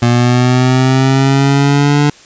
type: linear sweep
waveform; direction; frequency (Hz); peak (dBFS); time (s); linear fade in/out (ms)
25% pulse; up; 119.3 to 146.9; -4; 0.02-2.1; 5
effects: white hiss -40 dBFS RMS until 2.25 s + resampled to 16000 Hz